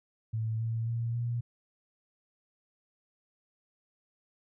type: tone with pitch steps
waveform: sine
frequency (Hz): 111.2 / 113.73 / 116.32 / 118.97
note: A2 / A#2 / A#2 / A#2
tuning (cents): +19 / -42 / -3 / +36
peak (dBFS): -29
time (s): 0.33-1.41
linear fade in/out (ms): 10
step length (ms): 270
effects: none